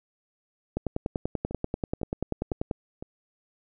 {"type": "two click trains", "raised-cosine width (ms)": 2, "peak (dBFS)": [-23, -14], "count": [4, 21], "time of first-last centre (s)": [[1.51, 3.025], [0.77, 2.712]], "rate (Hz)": [1.98, 10.3], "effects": []}